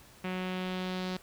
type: tone with low-pass filter sweep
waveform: sawtooth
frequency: 184.3 Hz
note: F#3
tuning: 7 cents flat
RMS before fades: -35 dBFS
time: 0.24-1.17 s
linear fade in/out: 5 ms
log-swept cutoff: 2600 to 4400 Hz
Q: 2.2
effects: pink hiss -56 dBFS RMS until 1.22 s